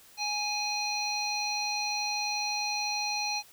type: harmonic tone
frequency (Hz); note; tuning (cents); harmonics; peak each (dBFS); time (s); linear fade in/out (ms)
830.6; G#5; 0; 1 / 3 / 5 / 7; -34 / -34 / -33 / -38; 0.17-3.43; 50
effects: white hiss -56 dBFS RMS until 3.52 s